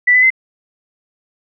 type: tone with pitch steps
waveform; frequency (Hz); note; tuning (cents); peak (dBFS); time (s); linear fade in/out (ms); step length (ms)
sine; 1973 / 2005 / 2060; B6 / B6 / C7; -2 / +26 / -28; -7; 0.07-0.304; 10; 78
effects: none